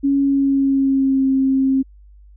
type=tone with pitch glide; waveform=sine; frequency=277.8 to 266.9 Hz; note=C#4 to C4; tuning=+4 to +35 cents; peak=-13 dBFS; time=0.03-1.83 s; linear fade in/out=20 ms; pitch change=-69 cents; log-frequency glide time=0.19-1.27 s; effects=added 50 Hz sine -42 dBFS peak until 2.36 s